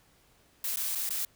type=noise with dropouts; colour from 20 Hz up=blue; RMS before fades=-32 dBFS; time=0.64-1.25 s; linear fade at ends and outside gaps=2 ms; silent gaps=0.76-0.77 / 0.951-0.955 / 1.092-1.105 s; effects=pink hiss -64 dBFS RMS until 1.35 s